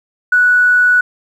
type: tone with tanh clipping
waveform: triangle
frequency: 1475 Hz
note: F#6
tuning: 6 cents flat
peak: -7 dBFS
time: 0.32-1.01 s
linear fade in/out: 5 ms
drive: 3 dB
effects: none